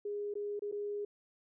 sine tone with dropouts, 411.3 Hz, G#4, 17 cents flat, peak -35 dBFS, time 0.05-1.05 s, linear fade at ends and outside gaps 5 ms, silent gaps 0.34-0.353 / 0.594-0.62 / 0.715-0.723 s, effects none

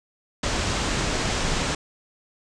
pink low-pass noise, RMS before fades -25 dBFS, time 0.43-1.75 s, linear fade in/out 5 ms, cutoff 8100 Hz, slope 48 dB/octave, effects none

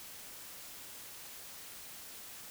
silence, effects white hiss -49 dBFS RMS until 2.5 s

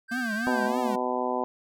triangle tone, 1568 Hz, G6, in tune, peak -28 dBFS, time 0.08-0.7 s, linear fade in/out 50 ms
square tone with vibrato, 231.1 Hz, A#3, 15 cents flat, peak -30 dBFS, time 0.11-0.96 s, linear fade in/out 10 ms, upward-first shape triangle, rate 3.3 Hz, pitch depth 200 cents each way
harmonic tone, 125.3 Hz, B2, 25 cents sharp, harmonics 2 / 3 / 4 / 5 / 6 / 7 / 8, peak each -33 / -33 / -33 / -33 / -33 / -33 / -33 dBFS, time 0.47-1.44 s, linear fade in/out 0 ms
effects none

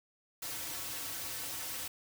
white noise with comb filter, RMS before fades -40 dBFS, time 0.42-1.88 s, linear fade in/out 5 ms, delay 4.9 ms, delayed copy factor -0.95, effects none

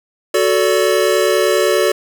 square chord, D major, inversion first, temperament equal with one note detuned, 370 / 440 / 575.2 Hz, F#4 / A4 / D5, 0 / 0 / -36 cents, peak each -17 dBFS, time 0.34-1.92 s, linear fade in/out 5 ms, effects none

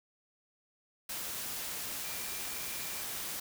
sine tone in noise, 2366 Hz, D7, 12 cents sharp, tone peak -50 dBFS, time 2.04-3.02 s, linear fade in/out 5 ms, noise white, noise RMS -39 dBFS, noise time 1.09-3.4 s, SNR -14 dB, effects none

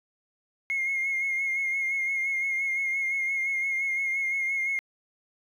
triangle tone with vibrato, 2149 Hz, C7, 46 cents sharp, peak -22 dBFS, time 0.7-4.79 s, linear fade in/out 0 ms, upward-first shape sine, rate 5.8 Hz, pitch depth 34 cents each way, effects tanh soft clip ceiling -22 dBFS

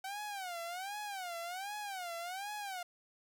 sawtooth tone with vibrato, 753 Hz, F#5, 30 cents sharp, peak -36 dBFS, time 0.04-2.83 s, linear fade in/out 5 ms, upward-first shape sine, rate 1.3 Hz, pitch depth 190 cents each way, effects none

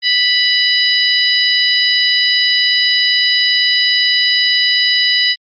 harmonic tone, 987.8 Hz, B5, in tune, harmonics 2 / 3 / 4 / 5, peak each -16 / -16 / -16 / -16 dBFS, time 0.02-5.36 s, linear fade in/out 50 ms, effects Opus 48 kbps

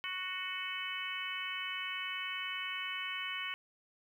harmonic tone with a mistuned harmonic, 370 Hz, F#4, in tune, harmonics 3 / 4 / 5 / 6 / 7 / 8, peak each -45 / -47 / -45 / -42 / -45 / -41 dBFS, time 0.04-3.54 s, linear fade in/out 0 ms, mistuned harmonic 8, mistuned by +23 cents, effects 11-bit

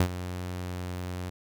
sawtooth tone with ADSR envelope, 90.1 Hz, F#2, 45 cents flat, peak -15 dBFS, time 0-1.3 s, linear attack 5 ms, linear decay 71 ms, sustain -14 dB, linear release 10 ms, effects none

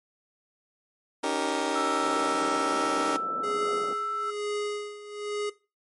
20% pulse chord, Eb dominant seventh, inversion third, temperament just, 280 / 311.1 / 388.9 / 466.7 Hz, Db4 / Eb4 / G4 / Bb4, +18 / 0 / -14 / +2 cents, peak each -27 dBFS, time 1.23-3.17 s, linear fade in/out 10 ms
sine tone, 1324 Hz, E6, 7 cents sharp, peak -27 dBFS, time 1.75-4.31 s, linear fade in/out 10 ms
white band-pass noise, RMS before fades -40 dBFS, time 2.03-3.93 s, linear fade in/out 0 ms, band 200 to 610 Hz, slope 24 dB/octave
square tone with tremolo, 415.3 Hz, G#4, in tune, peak -28 dBFS, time 3.43-5.5 s, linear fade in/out 10 ms, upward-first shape sine, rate 1.1 Hz, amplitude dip 80%
effects noise-tail reverb RT60 0.3 s tail -19 dB re dry + MP3 48 kbps

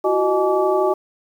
sine tone cluster, 342.6 / 374.7 / 617 / 849 / 1153 Hz, F4 / F#4 / D#5 / G#5 / D6, -33 / +22 / -15 / +38 / -32 cents, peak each -27 / -18 / -20 / -23 / -25 dBFS, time 0.04-0.94 s, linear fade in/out 10 ms, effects 8-bit

